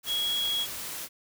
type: tone in noise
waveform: sine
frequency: 3321 Hz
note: G#7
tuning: 1 cent flat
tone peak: -26 dBFS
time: 0.06-0.67 s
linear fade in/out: 50 ms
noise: white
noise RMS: -37 dBFS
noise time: 0.03-1.09 s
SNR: +8 dB
effects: none